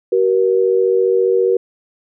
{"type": "tone pair together", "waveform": "sine", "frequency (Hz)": [380, 474.8], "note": ["F#4", "A#4"], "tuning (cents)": [46, 32], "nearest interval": "major third", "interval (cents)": 386, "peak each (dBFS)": -14, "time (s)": [0.12, 1.57], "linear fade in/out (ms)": 5, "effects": []}